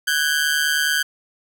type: ring-modulated tone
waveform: sawtooth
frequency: 1568 Hz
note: G6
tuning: in tune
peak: -11 dBFS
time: 0.07-1.03 s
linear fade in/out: 10 ms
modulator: 74.6 Hz
effects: none